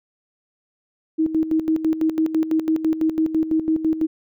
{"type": "tone with tremolo", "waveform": "sine", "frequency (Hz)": 317.8, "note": "D#4", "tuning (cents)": 37, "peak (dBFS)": -15, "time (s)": [1.18, 4.07], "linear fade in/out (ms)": 20, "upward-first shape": "square", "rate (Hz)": 6, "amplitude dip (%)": 70, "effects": []}